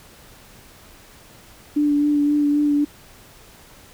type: tone with vibrato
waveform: sine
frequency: 292.5 Hz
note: D4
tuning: 7 cents flat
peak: -15 dBFS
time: 1.76-2.85 s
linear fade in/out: 10 ms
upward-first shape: sine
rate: 3.8 Hz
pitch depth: 18 cents each way
effects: pink hiss -47 dBFS RMS until 3.93 s